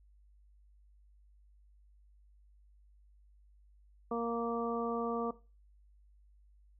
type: harmonic tone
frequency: 233.1 Hz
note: A#3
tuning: in tune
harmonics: 1 / 2 / 3 / 4 / 5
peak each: -37 / -35 / -41 / -45 / -40 dBFS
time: 4.11-5.31 s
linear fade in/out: 5 ms
effects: noise-tail reverb RT60 0.3 s tail -17 dB re dry + added 50 Hz sine -60 dBFS peak until 6.79 s